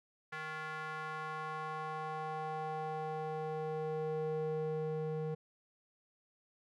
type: tone with band-pass filter sweep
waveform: square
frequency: 156.1 Hz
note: D#3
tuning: 6 cents sharp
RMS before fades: -39 dBFS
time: 0.32-5.35 s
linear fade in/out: 10 ms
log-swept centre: 1600 to 350 Hz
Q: 2.3
effects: none